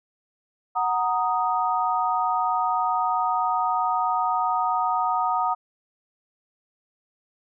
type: chord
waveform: sine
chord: D# minor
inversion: first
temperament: equal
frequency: 740 / 932.3 / 1244.5 Hz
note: F#5 / A#5 / D#6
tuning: 0 / 0 / 0 cents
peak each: -25 dBFS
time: 0.75-5.55 s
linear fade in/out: 20 ms
effects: none